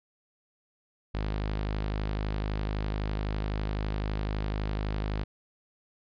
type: tone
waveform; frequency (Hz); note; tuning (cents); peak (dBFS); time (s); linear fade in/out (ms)
sawtooth; 51.91; G#1; 0; -25; 1.14-5.24; 10
effects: resampled to 11025 Hz